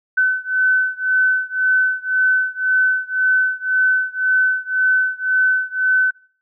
sine beating tone pair, 1515 / 1516.9 Hz, F#6 / F#6, +40 / +43 cents, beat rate 1.9 Hz, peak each -17 / -18 dBFS, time 0.17-6.11 s, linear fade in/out 10 ms, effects noise-tail reverb RT60 0.5 s tail -24 dB re dry

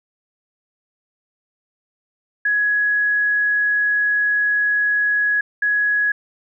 sine tone pair in turn, 1675 / 1675 Hz, G#6 / G#6, +14 / +14 cents, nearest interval unison, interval 0 cents, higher neither, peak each -15 dBFS, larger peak neither, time 2.45-5.41 / 5.62-6.12 s, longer first, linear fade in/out 5 ms, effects none

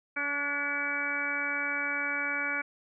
harmonic tone with a mistuned harmonic, 285.5 Hz, D4, 49 cents flat, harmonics 1 / 2 / 3 / 4 / 5 / 6 / 7 / 8, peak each -42 / -43 / -44 / -41 / -33 / -38 / -42 / -32 dBFS, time 0.16-2.62 s, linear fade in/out 10 ms, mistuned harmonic 5, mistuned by +27 cents, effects none

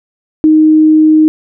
sine tone, 311.1 Hz, D#4, in tune, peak -3 dBFS, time 0.44-1.28 s, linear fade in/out 0 ms, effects none

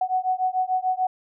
sine beating tone pair, 740 / 746.8 Hz, F#5 / F#5, 0 / +16 cents, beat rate 6.8 Hz, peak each -24 dBFS, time 0.01-1.07 s, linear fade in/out 5 ms, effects none

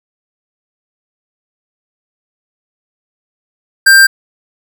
square tone, 1575 Hz, G6, 8 cents sharp, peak -3 dBFS, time 3.86-4.07 s, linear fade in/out 10 ms, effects none

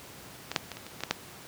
clicks, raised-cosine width 0.2 ms, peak -15 / -6 / -19 / -23 / -26 / -21 / -12 / -7 dBFS, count 8, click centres 0.516 / 0.562 / 0.717 / 0.77 / 0.866 / 1.006 / 1.036 / 1.11 s, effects pink hiss -47 dBFS RMS until 1.47 s + high-pass 100 Hz 12 dB/octave

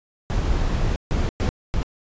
brown noise bursts at uneven times, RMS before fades -21 dBFS, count 4, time 0.3-0.96 / 1.11-1.29 / 1.4-1.49 / 1.74-1.83 s, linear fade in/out 0 ms, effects resampled to 16000 Hz

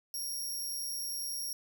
15% pulse tone with amplitude modulation, 5590 Hz, F8, 1 cent sharp, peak -28 dBFS, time 0.14-1.53 s, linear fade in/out 2 ms, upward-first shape sine, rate 142 Hz, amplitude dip 35%, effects none

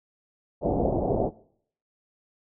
white low-pass noise, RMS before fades -25 dBFS, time 0.61-1.31 s, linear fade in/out 50 ms, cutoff 730 Hz, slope 48 dB/octave, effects noise-tail reverb RT60 0.6 s tail -20 dB re dry

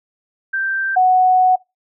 sine tone pair in turn, 1568 / 740 Hz, G6 / F#5, 0 / 0 cents, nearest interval octave + minor second, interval 1300 cents, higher first, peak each -17 / -9 dBFS, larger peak second, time 0.53-0.96 / 0.96-1.56 s, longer second, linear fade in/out 10 ms, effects noise-tail reverb RT60 0.2 s tail -22 dB re dry

